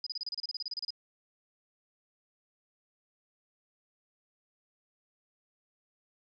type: tone bursts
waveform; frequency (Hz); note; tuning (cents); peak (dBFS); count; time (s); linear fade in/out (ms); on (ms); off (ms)
sine; 4961; D#8; -6; -33; 16; 0.04-0.905; 2; 25; 31
effects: none